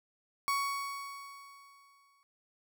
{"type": "tone with exponential decay", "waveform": "35% pulse", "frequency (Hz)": 1117, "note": "C#6", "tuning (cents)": 13, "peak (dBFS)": -26, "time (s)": [0.48, 2.23], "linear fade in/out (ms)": 0, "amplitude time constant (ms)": 380, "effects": []}